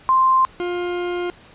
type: tone pair in turn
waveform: sine / 40% pulse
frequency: 1046.5 / 353.3 Hz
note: C6 / F4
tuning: 0 / +20 cents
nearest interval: octave + perfect fifth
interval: 1880 cents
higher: first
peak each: -12 / -21 dBFS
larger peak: first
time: 0.09-0.45 / 0.6-1.3 s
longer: second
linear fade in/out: 0 ms
effects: pink hiss -47 dBFS RMS until 1.54 s + resampled to 8000 Hz